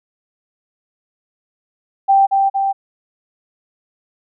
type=tone with echo; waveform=sine; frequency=784 Hz; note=G5; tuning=in tune; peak=-8 dBFS; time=2.08-2.27 s; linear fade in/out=20 ms; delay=230 ms; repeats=2; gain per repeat=-3 dB; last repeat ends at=2.73 s; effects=none